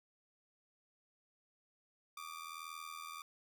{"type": "ring-modulated tone", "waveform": "sawtooth", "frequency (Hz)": 1185, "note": "D6", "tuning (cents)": 15, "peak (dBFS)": -39, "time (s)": [2.17, 3.22], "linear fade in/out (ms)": 2, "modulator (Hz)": 40.7, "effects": []}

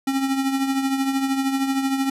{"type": "tone with tremolo", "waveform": "square", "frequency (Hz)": 269.8, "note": "C#4", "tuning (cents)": -47, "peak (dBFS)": -18, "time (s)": [0.07, 2.1], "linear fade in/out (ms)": 5, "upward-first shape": "triangle", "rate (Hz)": 13, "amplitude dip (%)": 60, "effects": ["resampled to 32000 Hz"]}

